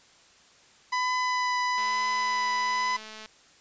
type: tone with vibrato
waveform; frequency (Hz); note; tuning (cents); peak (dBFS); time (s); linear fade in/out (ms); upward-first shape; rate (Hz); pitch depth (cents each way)
30% pulse; 999; B5; +20; -22; 0.92-2.97; 10; triangle; 1.1; 11
type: click train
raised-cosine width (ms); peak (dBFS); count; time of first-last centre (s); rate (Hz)
0.2; -26; 322; 1.78-3.259; 217
effects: white hiss -57 dBFS RMS until 3.6 s + resampled to 16000 Hz